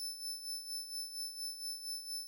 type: tone with tremolo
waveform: sawtooth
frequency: 5274 Hz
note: E8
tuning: in tune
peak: -35 dBFS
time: 0-2.27 s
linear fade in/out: 0 ms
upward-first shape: sine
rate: 4.3 Hz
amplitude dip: 65%
effects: 12-bit